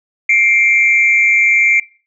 sine tone pair together, 2119 / 2340 Hz, C7 / D7, +21 / -7 cents, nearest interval major second, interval 172 cents, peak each -10 dBFS, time 0.29-1.8 s, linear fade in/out 5 ms, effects noise-tail reverb RT60 0.4 s tail -22 dB re dry + tanh soft clip ceiling -2 dBFS

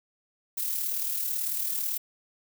violet noise with amplitude modulation, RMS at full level -28 dBFS, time 0.57-1.98 s, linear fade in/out 10 ms, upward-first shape sine, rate 38.1 Hz, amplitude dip 45%, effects none

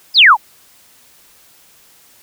sine exponential sweep, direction down, 5230 to 776 Hz, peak -3 dBFS, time 0.14-0.37 s, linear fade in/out 50 ms, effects white hiss -48 dBFS RMS until 2.22 s

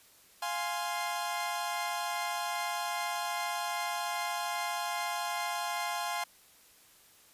sawtooth chord, F minor, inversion none, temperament equal, 698.5 / 830.6 / 1046.5 Hz, F5 / Ab5 / C6, 0 / 0 / 0 cents, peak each -33 dBFS, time 0.42-6.24 s, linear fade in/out 5 ms, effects white hiss -60 dBFS RMS until 7.33 s + resampled to 32000 Hz

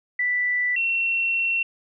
sine tone pair in turn, 1975.5 / 2718 Hz, B6 / F7, 0 / -48 cents, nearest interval tritone, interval 552 cents, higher second, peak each -20 dBFS, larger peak neither, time 0.19-0.76 / 0.76-1.63 s, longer second, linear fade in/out 5 ms, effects none

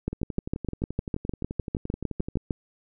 two click trains, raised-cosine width 3 ms, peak -19 / -13 dBFS, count 27 / 17, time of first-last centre 0.13-2.371 / 0.08-2.508 s, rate 11.6 / 6.59 Hz, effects none

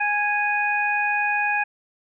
harmonic tone, 828 Hz, G#5, 5 cents flat, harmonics 1 / 2 / 3, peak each -24 / -24 / -24 dBFS, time 0-1.64 s, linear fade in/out 10 ms, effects none

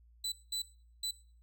30% pulse tone bursts at uneven times, 3988 Hz, B7, 16 cents sharp, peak -32 dBFS, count 3, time 0.24-0.32 / 0.52-0.62 / 1.03-1.11 s, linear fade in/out 5 ms, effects noise-tail reverb RT60 0.5 s tail -18 dB re dry + added 58 Hz sine -59 dBFS peak until 1.42 s

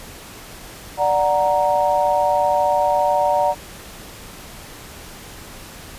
sine chord, D augmented, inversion none, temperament equal, 587.3 / 740 / 932.3 Hz, D5 / F#5 / A#5, 0 / 0 / 0 cents, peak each -19 dBFS, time 0.97-3.55 s, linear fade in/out 50 ms, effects pink hiss -38 dBFS RMS until 5.98 s + resampled to 32000 Hz

